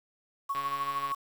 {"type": "tone with tremolo", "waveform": "sine", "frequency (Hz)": 1108.7, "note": "C#6", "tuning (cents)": 0, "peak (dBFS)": -27, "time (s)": [0.49, 1.15], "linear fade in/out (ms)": 10, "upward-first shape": "sine", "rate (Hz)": 13, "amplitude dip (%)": 65}
{"type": "click train", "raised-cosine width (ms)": 0.3, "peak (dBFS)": -25, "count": 81, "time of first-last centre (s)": [0.55, 1.117], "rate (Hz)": 141}
{"effects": ["8-bit"]}